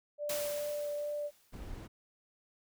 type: tone with vibrato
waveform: sine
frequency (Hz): 587.3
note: D5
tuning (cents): 0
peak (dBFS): -34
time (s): 0.18-1.31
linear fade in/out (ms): 50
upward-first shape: triangle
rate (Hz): 2.4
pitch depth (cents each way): 9
type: noise with exponential decay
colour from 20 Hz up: white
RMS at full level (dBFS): -37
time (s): 0.29-1.77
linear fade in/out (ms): 5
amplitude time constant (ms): 320
type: noise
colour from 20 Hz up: brown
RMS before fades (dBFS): -44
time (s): 1.52-1.88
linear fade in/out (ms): 20
effects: none